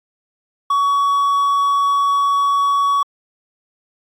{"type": "tone with hard clipping", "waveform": "triangle", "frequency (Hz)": 1126, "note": "C#6", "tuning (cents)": 27, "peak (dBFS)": -14, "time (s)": [0.7, 3.03], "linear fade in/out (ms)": 5, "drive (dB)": 6, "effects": ["AAC 64 kbps"]}